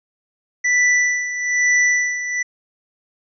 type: tone with tremolo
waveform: square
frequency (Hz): 1975.5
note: B6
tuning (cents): 0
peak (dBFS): -13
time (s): 0.64-2.43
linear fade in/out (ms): 10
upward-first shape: sine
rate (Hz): 1.1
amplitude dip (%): 70
effects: resampled to 16000 Hz